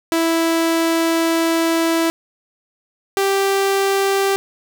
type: tone pair in turn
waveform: sawtooth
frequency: 329.6 / 392 Hz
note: E4 / G4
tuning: 0 / 0 cents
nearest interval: minor third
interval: 300 cents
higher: second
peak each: -11 dBFS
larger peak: neither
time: 0.12-2.1 / 3.17-4.36 s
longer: first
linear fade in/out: 0 ms
effects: none